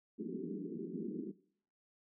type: band-pass noise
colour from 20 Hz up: pink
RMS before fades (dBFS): -42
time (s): 0.18-1.32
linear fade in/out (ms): 20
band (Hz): 170 to 420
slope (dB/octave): 96
effects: noise-tail reverb RT60 0.6 s tail -19 dB re dry